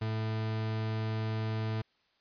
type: tone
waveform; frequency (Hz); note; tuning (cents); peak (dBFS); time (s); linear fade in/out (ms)
40% pulse; 110; A2; 0; -30; 0.01-1.82; 10
effects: white hiss -71 dBFS RMS until 2.2 s + resampled to 11025 Hz